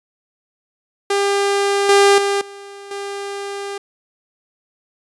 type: tone with level steps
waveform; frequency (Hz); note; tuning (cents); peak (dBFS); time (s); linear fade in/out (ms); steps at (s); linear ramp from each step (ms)
sawtooth; 400; G4; +35; -11 / -5 / -12 / -30 / -21; 1.1-3.78; 5; 1.89 / 2.18 / 2.41 / 2.91; 2
effects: resampled to 24000 Hz